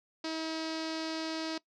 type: tone with low-pass filter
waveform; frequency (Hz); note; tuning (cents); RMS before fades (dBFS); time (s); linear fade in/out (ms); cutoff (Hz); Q
sawtooth; 320.3; E4; -50; -36; 0.24-1.58; 5; 4800; 3.8
effects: noise-tail reverb RT60 0.1 s tail -20 dB re dry